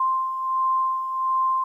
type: beating tone pair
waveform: sine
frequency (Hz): 1046.5 / 1047.9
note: C6 / C6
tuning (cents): 0 / +2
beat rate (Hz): 1.4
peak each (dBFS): -29 / -21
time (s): 0-1.64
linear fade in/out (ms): 5
effects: 10-bit